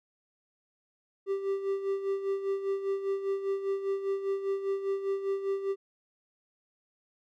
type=tone with tremolo; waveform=triangle; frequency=392 Hz; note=G4; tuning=in tune; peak=-24 dBFS; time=1.26-5.76 s; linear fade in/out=50 ms; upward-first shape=sine; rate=5 Hz; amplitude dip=65%; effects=none